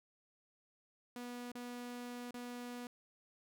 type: tone with dropouts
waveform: sawtooth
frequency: 243.8 Hz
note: B3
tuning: 22 cents flat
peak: -40 dBFS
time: 1.16-2.87 s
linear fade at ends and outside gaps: 2 ms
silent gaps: 1.518-1.552 / 2.309-2.342 s
effects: none

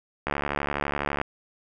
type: click train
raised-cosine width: 0.5 ms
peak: -11 dBFS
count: 69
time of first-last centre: 0.27-1.214 s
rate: 72 Hz
effects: none

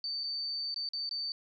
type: tone with dropouts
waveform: sine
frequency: 4573 Hz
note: D8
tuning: 47 cents flat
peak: -33 dBFS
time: 0.04-1.32 s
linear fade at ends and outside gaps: 1 ms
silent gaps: 0.236-0.24 / 0.743-0.761 / 0.889-0.934 / 1.092-1.111 s
effects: none

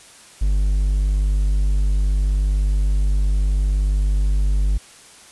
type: tone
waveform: triangle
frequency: 49.63 Hz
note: G1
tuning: 22 cents sharp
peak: -13 dBFS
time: 0.41-4.78 s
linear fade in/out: 10 ms
effects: white hiss -45 dBFS RMS until 5.31 s + resampled to 24000 Hz

